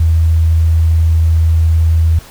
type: tone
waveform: sine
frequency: 81.3 Hz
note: E2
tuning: 23 cents flat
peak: -7 dBFS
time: 0-2.19 s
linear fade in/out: 5 ms
effects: pink hiss -37 dBFS RMS until 2.3 s